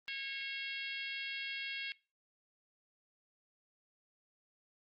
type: harmonic tone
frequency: 546 Hz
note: C#5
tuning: 26 cents flat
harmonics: 3 / 4 / 5 / 6 / 7 / 8 / 9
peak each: -47 / -43 / -44 / -46 / -53 / -52 / -56 dBFS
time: 0.08-1.92 s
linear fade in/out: 0 ms
effects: noise-tail reverb RT60 0.3 s tail -21 dB re dry + Opus 32 kbps